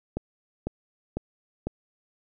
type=click train; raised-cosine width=2 ms; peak=-15 dBFS; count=4; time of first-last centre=0.17-1.67 s; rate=2 Hz; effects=none